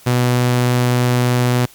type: tone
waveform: sawtooth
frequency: 123.47 Hz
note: B2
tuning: in tune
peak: -9 dBFS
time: 0.06-1.66 s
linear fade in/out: 10 ms
effects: white hiss -45 dBFS RMS until 1.74 s + Opus 48 kbps